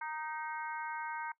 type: harmonic tone with a mistuned harmonic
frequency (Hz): 310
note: D#4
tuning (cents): -6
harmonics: 3 / 4 / 5 / 6 / 7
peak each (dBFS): -39 / -48 / -43 / -53 / -48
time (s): 0.01-1.32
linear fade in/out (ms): 5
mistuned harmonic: 6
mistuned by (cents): +25
effects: noise-tail reverb RT60 0.1 s tail -20 dB re dry